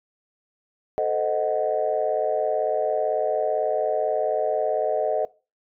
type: chord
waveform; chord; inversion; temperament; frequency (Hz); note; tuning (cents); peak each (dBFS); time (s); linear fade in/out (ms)
sine; A diminished seventh; none; equal with one note detuned; 440 / 518.1 / 622.3 / 740; A4 / C5 / Eb5 / Gb5; 0 / -17 / 0 / 0; -26 / -29 / -23 / -27; 0.98-5.25; 0
effects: noise-tail reverb RT60 0.3 s tail -20 dB re dry + tanh soft clip ceiling -11 dBFS